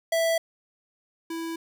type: tone pair in turn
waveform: square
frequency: 659.3 / 329.6 Hz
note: E5 / E4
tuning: 0 / 0 cents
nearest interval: octave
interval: 1200 cents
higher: first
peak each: -22 / -31 dBFS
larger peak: first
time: 0.12-0.38 / 1.3-1.56 s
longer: neither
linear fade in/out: 5 ms
effects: none